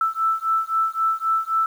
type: beating tone pair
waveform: sine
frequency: 1320 / 1323.8 Hz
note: E6 / E6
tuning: +2 / +7 cents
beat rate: 3.8 Hz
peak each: -22 dBFS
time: 0.01-1.66 s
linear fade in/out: 2 ms
effects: 8-bit